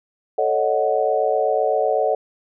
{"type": "chord", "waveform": "sine", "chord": "D# half-diminished seventh", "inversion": "second", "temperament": "equal", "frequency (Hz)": [440, 554.4, 622.3, 740], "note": ["A4", "C#5", "D#5", "F#5"], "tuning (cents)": [0, 0, 0, 0], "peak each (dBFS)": -22, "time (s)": [0.38, 2.15], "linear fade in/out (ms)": 5, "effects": []}